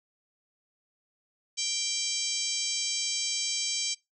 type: harmonic tone with a mistuned harmonic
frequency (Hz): 789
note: G5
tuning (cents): +11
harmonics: 3 / 4 / 5 / 6 / 7 / 8 / 9 / 10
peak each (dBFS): -40 / -36 / -38 / -37 / -34 / -34 / -40 / -37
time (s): 1.57-3.95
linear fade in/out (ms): 20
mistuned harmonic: 3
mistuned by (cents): -21
effects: noise-tail reverb RT60 0.2 s tail -22 dB re dry